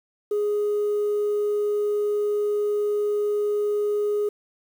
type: tone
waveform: sine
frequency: 415.3 Hz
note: G#4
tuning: in tune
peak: -19 dBFS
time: 0.31-4.29 s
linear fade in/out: 5 ms
effects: tanh soft clip ceiling -18 dBFS + 8-bit